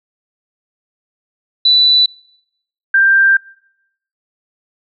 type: tone pair in turn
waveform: sine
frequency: 3974 / 1580.5 Hz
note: B7 / G6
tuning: +10 / +14 cents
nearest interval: octave + major third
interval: 1596 cents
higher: first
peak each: -7 dBFS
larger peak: neither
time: 1.65-2.06 / 2.94-3.37 s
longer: second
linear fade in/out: 5 ms
effects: noise-tail reverb RT60 0.8 s tail -24 dB re dry